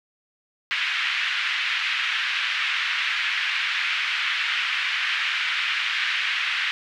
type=band-pass noise; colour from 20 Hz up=white; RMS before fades=-25 dBFS; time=0.71-6.71 s; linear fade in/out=0 ms; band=1500 to 3000 Hz; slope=24 dB/octave; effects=none